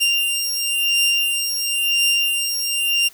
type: beating tone pair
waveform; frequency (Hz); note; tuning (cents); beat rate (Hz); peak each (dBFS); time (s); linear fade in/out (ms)
sawtooth; 2787 / 2787.97; F7 / F7; -4 / -4; 0.97; -17; 0-3.09; 20
effects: white hiss -47 dBFS RMS until 3.13 s